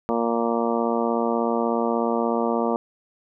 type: harmonic tone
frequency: 116.54 Hz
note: A#2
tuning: in tune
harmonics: 2 / 3 / 4 / 5 / 6 / 7 / 8 / 9 / 10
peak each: -25 / -29 / -26 / -29 / -29 / -35 / -30 / -40 / -32 dBFS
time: 0.09-2.76 s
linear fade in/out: 0 ms
effects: none